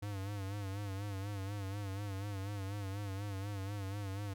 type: tone with vibrato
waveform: square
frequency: 99.5 Hz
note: G2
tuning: 26 cents sharp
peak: -39 dBFS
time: 0.02-4.34 s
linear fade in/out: 10 ms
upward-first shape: sine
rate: 4.1 Hz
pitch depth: 72 cents each way
effects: none